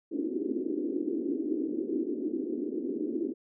white band-pass noise, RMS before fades -32 dBFS, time 0.11-3.34 s, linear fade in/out 20 ms, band 260 to 370 Hz, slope 48 dB/octave, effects none

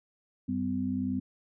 sine tone cluster, 96.2 / 194.3 / 255.2 Hz, G2 / G3 / C4, -32 / -15 / -43 cents, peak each -38 / -33 / -30 dBFS, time 0.48-1.2 s, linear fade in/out 10 ms, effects none

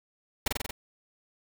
pink noise with echo, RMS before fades -26 dBFS, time 0.46-0.48 s, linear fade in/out 5 ms, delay 46 ms, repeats 5, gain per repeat -2 dB, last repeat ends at 0.71 s, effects none

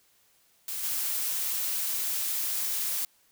blue noise with level steps, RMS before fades -34 / -30 dBFS, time 0.68-3.05 s, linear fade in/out 2 ms, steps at 0.83 s, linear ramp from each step 10 ms, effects white hiss -65 dBFS RMS until 3.31 s

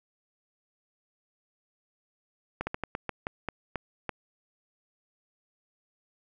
slowing click train, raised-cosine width 0.5 ms, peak -16 dBFS, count 10, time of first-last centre 2.61-4.093 s, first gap 60 ms, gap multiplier 1.24, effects none

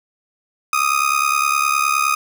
30% pulse tone with amplitude modulation, 1244.5 Hz, D#6, in tune, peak -9 dBFS, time 0.73-2.15 s, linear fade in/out 2 ms, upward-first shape sine, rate 69.7 Hz, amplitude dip 80%, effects none

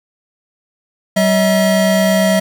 square tone pair together, 191.3 / 642.9 Hz, G3 / E5, -42 / -43 cents, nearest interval octave + major sixth, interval 2099 cents, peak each -14 dBFS, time 1.16-2.4 s, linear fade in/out 10 ms, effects none

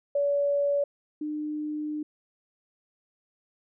sine tone pair in turn, 570 / 301.9 Hz, C#5 / D4, +48 / +48 cents, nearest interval major seventh, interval 1100 cents, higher first, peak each -22 / -29 dBFS, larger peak first, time 0.15-0.84 / 1.21-2.03 s, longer second, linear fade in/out 5 ms, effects none

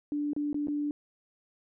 sine tone with dropouts, 293.1 Hz, D4, 3 cents flat, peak -28 dBFS, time 0.12-0.91 s, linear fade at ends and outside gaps 1 ms, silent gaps 0.333-0.364 / 0.53-0.544 / 0.672-0.683 s, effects none

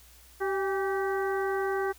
harmonic tone with a mistuned harmonic, 386.4 Hz, G4, 25 cents flat, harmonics 1 / 2 / 3 / 4 / 5, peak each -28 / -34 / -37 / -36 / -41 dBFS, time 0.4-1.93 s, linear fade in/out 20 ms, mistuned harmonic 2, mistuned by +57 cents, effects added 60 Hz sine -56 dBFS peak until 1.98 s + white hiss -56 dBFS RMS until 1.98 s

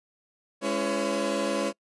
30% pulse tone cluster, 208.1 / 279.6 / 336 / 507 / 559 Hz, G#3 / C#4 / E4 / B4 / C#5, +4 / +15 / +33 / +45 / +14 cents, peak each -30 dBFS, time 0.61-1.73 s, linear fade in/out 50 ms, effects noise-tail reverb RT60 0.1 s tail -25 dB re dry + resampled to 24000 Hz

